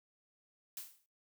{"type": "noise with exponential decay", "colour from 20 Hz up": "blue", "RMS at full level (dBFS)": -41, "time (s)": [0.77, 1.06], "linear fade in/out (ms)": 1, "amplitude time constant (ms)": 61, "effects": ["noise-tail reverb RT60 0.3 s tail -24 dB re dry"]}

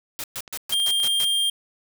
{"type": "noise bursts", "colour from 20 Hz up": "white", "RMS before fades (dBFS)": -31, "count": 7, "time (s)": [0.19, 1.246], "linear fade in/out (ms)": 0, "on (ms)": 48, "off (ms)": 120}
{"type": "clicks", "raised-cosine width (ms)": 0.2, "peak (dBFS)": -22, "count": 4, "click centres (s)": [0.478, 0.8, 1.001, 1.046]}
{"type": "tone", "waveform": "square", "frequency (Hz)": 3200, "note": "G7", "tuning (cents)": 35, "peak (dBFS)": -20, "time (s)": [0.72, 1.5], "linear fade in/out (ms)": 5}
{"effects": []}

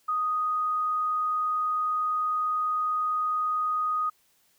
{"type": "tone", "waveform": "sine", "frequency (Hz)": 1244.5, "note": "D#6", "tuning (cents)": 0, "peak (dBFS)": -24, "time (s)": [0.08, 4.1], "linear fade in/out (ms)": 10, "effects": ["white hiss -66 dBFS RMS until 4.58 s"]}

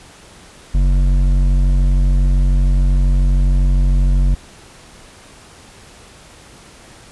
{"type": "tone with hard clipping", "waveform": "sine", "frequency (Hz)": 46.41, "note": "F#1", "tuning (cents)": 6, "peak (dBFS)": -12, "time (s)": [0.74, 4.35], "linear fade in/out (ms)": 10, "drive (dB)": 9, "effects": ["pink hiss -42 dBFS RMS until 7.11 s", "resampled to 24000 Hz"]}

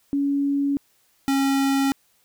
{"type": "tone pair in turn", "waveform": ["sine", "square"], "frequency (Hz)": [281.3, 273.3], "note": ["C#4", "C#4"], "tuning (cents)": [26, -24], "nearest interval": "unison", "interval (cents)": 50, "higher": "first", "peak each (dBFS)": -19, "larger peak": "neither", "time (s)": [[0.13, 0.77], [1.28, 1.92]], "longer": "neither", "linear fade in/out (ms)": 0, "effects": ["white hiss -63 dBFS RMS until 2.24 s"]}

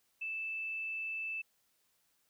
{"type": "tone", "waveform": "sine", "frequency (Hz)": 2637, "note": "E7", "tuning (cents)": 0, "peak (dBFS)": -36, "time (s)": [0.21, 1.42], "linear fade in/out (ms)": 10, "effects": ["white hiss -75 dBFS RMS until 2.29 s"]}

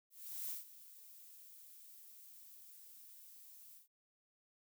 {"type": "noise with ADSR envelope", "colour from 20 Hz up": "violet", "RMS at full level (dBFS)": -42, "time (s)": [0.1, 3.88], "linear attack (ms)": 400, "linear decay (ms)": 140, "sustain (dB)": -16, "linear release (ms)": 130, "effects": []}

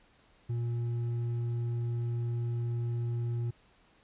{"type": "tone with hard clipping", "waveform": "sine", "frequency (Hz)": 118.3, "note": "A#2", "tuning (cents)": 26, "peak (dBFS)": -31, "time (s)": [0.49, 3.51], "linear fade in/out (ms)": 10, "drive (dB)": 4, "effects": ["pink hiss -64 dBFS RMS until 4.03 s", "resampled to 8000 Hz"]}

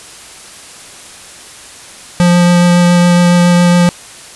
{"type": "tone with vibrato", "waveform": "square", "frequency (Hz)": 175.5, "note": "F3", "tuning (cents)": 9, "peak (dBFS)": -6, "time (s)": [2.2, 3.89], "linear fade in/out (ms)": 0, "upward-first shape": "triangle", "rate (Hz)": 7.2, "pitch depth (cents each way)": 11, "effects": ["white hiss -33 dBFS RMS until 4.35 s", "resampled to 24000 Hz"]}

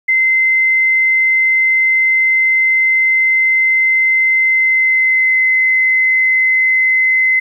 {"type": "tone with pitch glide", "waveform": "sine", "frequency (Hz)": [2068, 2051], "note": ["C7", "C7"], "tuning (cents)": [-21, -35], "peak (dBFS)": -9, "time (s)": [0.08, 7.4], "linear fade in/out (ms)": 10, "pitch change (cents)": -14, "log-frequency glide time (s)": [4.44, 5.43], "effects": ["8-bit"]}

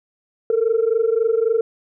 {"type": "tone pair together", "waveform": "sine", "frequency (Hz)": [441.8, 465.5], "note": ["A4", "A#4"], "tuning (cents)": [7, -2], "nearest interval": "minor second", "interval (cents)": 91, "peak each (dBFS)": -17, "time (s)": [0.5, 1.61], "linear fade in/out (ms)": 2, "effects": ["tanh soft clip ceiling -10 dBFS"]}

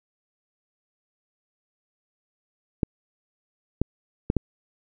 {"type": "clicks", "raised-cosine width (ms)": 3, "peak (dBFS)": -8, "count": 4, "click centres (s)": [2.832, 3.816, 4.301, 4.367], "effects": []}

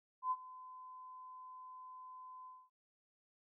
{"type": "tone with ADSR envelope", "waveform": "sine", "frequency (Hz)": 1020, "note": "C6", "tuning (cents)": -44, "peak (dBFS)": -31, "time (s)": [0.22, 2.7], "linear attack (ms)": 91, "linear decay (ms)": 45, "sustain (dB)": -19, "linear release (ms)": 240, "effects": []}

